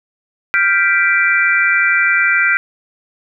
sine chord, G dominant seventh, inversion third, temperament equal, 1396.9 / 1568 / 1975.5 / 2349 Hz, F6 / G6 / B6 / D7, 0 / 0 / 0 / 0 cents, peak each -16 dBFS, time 0.54-2.57 s, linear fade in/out 0 ms, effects none

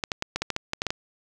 clicks, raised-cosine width 0.2 ms, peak -9 dBFS, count 11, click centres 0.038 / 0.118 / 0.224 / 0.36 / 0.42 / 0.503 / 0.564 / 0.734 / 0.819 / 0.867 / 0.905 s, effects none

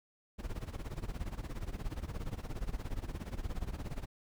brown noise with tremolo, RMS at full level -36 dBFS, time 0.38-4.06 s, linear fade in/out 20 ms, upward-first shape sine, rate 17 Hz, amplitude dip 85%, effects none

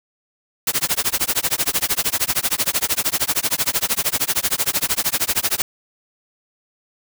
white noise with tremolo, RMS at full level -17 dBFS, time 0.67-5.62 s, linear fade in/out 2 ms, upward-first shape sine, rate 13 Hz, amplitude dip 100%, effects none

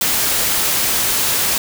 white noise, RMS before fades -17 dBFS, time 0.01-1.58 s, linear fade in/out 2 ms, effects none

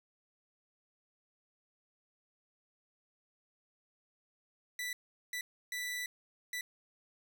sawtooth tone bursts at uneven times, 1975.5 Hz, B6, in tune, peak -33 dBFS, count 4, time 4.79-4.93 / 5.33-5.41 / 5.72-6.06 / 6.53-6.61 s, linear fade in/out 2 ms, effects none

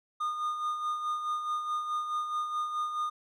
triangle tone with tremolo, 1222 Hz, D#6, 32 cents flat, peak -26 dBFS, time 0.2-3.1 s, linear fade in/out 10 ms, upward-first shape sine, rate 4.7 Hz, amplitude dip 50%, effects none

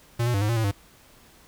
square tone with pitch steps, 118 / 121.5 / 99.2 / 105.2 / 116.9 / 111.9 / 100 Hz, A#2 / B2 / G2 / G#2 / A#2 / A2 / G2, +22 / -28 / +21 / +23 / +5 / +30 / +35 cents, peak -22 dBFS, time 0.19-0.715 s, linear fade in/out 10 ms, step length 75 ms, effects pink hiss -54 dBFS RMS until 1.47 s

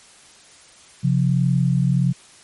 sine tone pair together, 134.27 / 175.6 Hz, C3 / F3, +45 / +10 cents, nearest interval perfect fourth, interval 465 cents, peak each -17 / -19 dBFS, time 1.03-2.13 s, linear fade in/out 20 ms, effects white hiss -48 dBFS RMS until 2.43 s + MP3 48 kbps

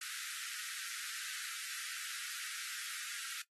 pink high-pass noise, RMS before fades -44 dBFS, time 0.01-3.42 s, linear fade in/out 5 ms, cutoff 1300 Hz, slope 96 dB/octave, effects noise-tail reverb RT60 0.1 s tail -17 dB re dry + AAC 32 kbps

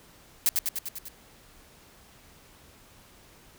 blue noise with echo, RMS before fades -22 dBFS, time 0.46-0.49 s, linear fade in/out 0 ms, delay 99 ms, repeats 6, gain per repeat -3 dB, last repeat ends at 1.084 s, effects pink hiss -55 dBFS RMS until 3.58 s

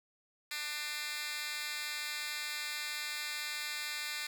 10% pulse tone with high-pass filter, 298.5 Hz, D4, 28 cents sharp, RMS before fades -39 dBFS, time 0.51-4.27 s, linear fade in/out 5 ms, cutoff 2600 Hz, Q 2.1, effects none

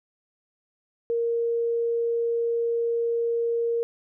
sine tone, 466.2 Hz, A#4, in tune, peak -22 dBFS, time 1.1-3.83 s, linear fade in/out 0 ms, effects none

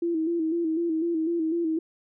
sine tone with vibrato, 329.6 Hz, E4, in tune, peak -23 dBFS, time 0.02-1.79 s, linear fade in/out 5 ms, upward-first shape square, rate 4 Hz, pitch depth 57 cents each way, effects none

